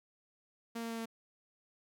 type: tone with pitch steps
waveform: sawtooth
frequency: 230.9 / 229.6 / 228.2 / 226.9 Hz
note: A#3 / A#3 / A#3 / A#3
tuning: -16 / -26 / -37 / -47 cents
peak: -34 dBFS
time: 0.75-1.058 s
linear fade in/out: 10 ms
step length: 77 ms
effects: none